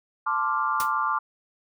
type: chord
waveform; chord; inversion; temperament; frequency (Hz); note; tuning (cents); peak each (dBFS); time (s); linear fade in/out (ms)
sine; D minor seventh; second; equal; 880 / 1046.5 / 1174.7 / 1396.9; A5 / C6 / D6 / F6; 0 / 0 / 0 / 0; -30 / -29 / -25 / -30; 0.26-1.19; 10
type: noise with exponential decay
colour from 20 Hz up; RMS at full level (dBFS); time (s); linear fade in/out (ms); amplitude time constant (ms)
white; -28; 0.8-0.92; 0; 25
effects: none